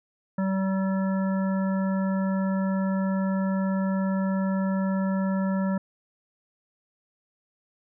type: harmonic tone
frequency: 191.6 Hz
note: G3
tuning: 39 cents flat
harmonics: 1 / 3 / 5 / 7 / 9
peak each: -23 / -33 / -37 / -40 / -42 dBFS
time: 0.38-5.78 s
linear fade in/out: 5 ms
effects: none